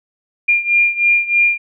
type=beating tone pair; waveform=sine; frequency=2400 / 2403.2 Hz; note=D7 / D7; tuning=+37 / +39 cents; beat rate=3.2 Hz; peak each=-13 / -16 dBFS; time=0.48-1.58 s; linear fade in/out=10 ms; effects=none